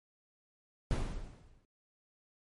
brown noise with exponential decay, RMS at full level -28 dBFS, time 0.91-1.65 s, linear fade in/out 1 ms, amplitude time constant 160 ms, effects MP3 48 kbps

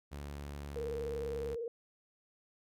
sawtooth tone with pitch glide, 71.7 to 70.92 Hz, D2 to C#2, -41 to +40 cents, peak -38 dBFS, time 0.11-1.56 s, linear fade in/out 20 ms, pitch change -19 cents, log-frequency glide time 0.93-1.23 s
sine tone with vibrato, 466.2 Hz, A#4, in tune, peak -36 dBFS, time 0.76-1.68 s, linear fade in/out 2 ms, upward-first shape square, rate 20 Hz, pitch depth 46 cents each way
effects none

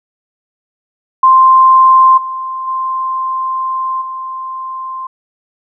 sine tone with level steps, 1046.5 Hz, C6, in tune, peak -3 / -18 / -14 / -20 dBFS, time 1.23-5.07 s, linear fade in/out 5 ms, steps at 2.17 / 2.67 / 4.01 s, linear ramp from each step 10 ms, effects none

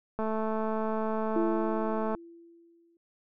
click train, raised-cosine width 1 ms, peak -19 dBFS, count 430, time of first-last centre 0.19-2.149 s, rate 219 Hz
sine tone with exponential decay, 337.4 Hz, E4, 40 cents sharp, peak -24 dBFS, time 1.36-2.97 s, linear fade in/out 2 ms, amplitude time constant 350 ms
effects none

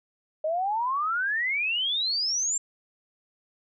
sine exponential sweep, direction up, 608 to 7500 Hz, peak -24 dBFS, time 0.44-2.58 s, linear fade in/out 5 ms, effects none

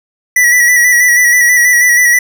square tone with vibrato, 1948 Hz, B6, 24 cents flat, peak -6 dBFS, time 0.36-2.19 s, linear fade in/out 5 ms, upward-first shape square, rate 6.2 Hz, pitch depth 30 cents each way, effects none

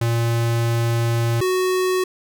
square tone pair in turn, 116.54 / 370 Hz, A#2 / F#4, 0 / 0 cents, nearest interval octave + minor sixth, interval 2000 cents, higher second, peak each -18 dBFS, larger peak neither, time 0.01-1.41 / 1.41-2.04 s, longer first, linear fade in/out 5 ms, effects none

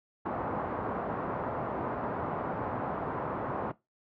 white low-pass noise, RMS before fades -34 dBFS, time 0.25-3.72 s, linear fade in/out 10 ms, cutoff 1100 Hz, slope 24 dB/octave, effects noise-tail reverb RT60 0.2 s tail -18 dB re dry + high-pass 80 Hz 12 dB/octave

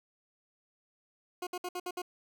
20% pulse tone bursts, 359.1 Hz, F4, 48 cents sharp, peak -30 dBFS, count 6, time 1.42-2.019 s, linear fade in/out 5 ms, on 49 ms, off 61 ms, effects none

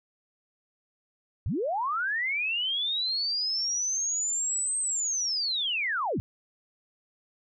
sine linear two-way sweep, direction up then down, 62.5 to 8372 to 62.5 Hz, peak -26 dBFS, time 1.46-6.2 s, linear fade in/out 0 ms, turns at 4.79 s, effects none

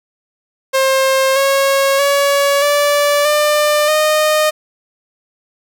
sawtooth tone with pitch steps, 532 / 547.6 / 563.6 / 580.2 / 597.1 / 614.6 Hz, C5 / C#5 / C#5 / D5 / D5 / D#5, +29 / -21 / +29 / -21 / +29 / -21 cents, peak -7 dBFS, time 0.73-4.51 s, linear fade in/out 20 ms, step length 630 ms, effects none

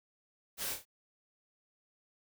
white noise with echo, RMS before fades -38 dBFS, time 0.57-0.77 s, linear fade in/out 50 ms, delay 28 ms, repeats 3, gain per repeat -6 dB, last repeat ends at 0.854 s, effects none

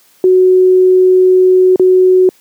sine tone with dropouts, 370 Hz, F#4, in tune, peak -4 dBFS, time 0.24-2.29 s, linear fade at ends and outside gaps 1 ms, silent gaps 1.759-1.796 s, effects white hiss -49 dBFS RMS until 2.4 s + high-pass 150 Hz 12 dB/octave

